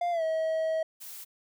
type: tone with pitch glide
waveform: triangle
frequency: 698.5 to 640.5 Hz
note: F5 to E5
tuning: 0 to -50 cents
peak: -24 dBFS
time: 0.01-0.83 s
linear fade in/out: 5 ms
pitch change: -150 cents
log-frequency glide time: 0.11-0.23 s
type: noise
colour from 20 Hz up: blue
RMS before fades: -43 dBFS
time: 1-1.25 s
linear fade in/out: 20 ms
effects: none